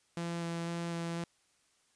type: tone with vibrato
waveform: sawtooth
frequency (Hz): 169.2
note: E3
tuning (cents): +45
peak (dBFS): -31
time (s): 0.17-1.24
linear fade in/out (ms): 2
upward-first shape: square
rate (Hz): 2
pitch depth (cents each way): 8
effects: white hiss -71 dBFS RMS until 1.95 s + resampled to 22050 Hz